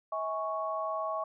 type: chord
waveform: sine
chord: C# minor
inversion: first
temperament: equal with one note detuned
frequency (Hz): 643.5 / 830.6 / 1108.7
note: E5 / G#5 / C#6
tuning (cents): -42 / 0 / 0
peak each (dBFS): -34 / -40 / -34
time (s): 0.12-1.24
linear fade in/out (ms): 5
effects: none